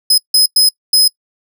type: tone bursts at uneven times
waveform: sawtooth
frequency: 5070 Hz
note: D#8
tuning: 32 cents sharp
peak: -4 dBFS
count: 4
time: 0.1-0.18 / 0.34-0.46 / 0.56-0.69 / 0.93-1.08 s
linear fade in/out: 5 ms
effects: noise-tail reverb RT60 0.1 s tail -25 dB re dry